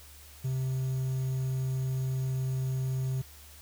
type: tone with quantisation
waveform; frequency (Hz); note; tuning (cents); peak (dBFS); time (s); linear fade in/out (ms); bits
triangle; 130.81; C3; 0; -26; 0.44-3.22; 10; 9
effects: added 73 Hz sine -52 dBFS peak until 3.61 s + white hiss -53 dBFS RMS until 3.61 s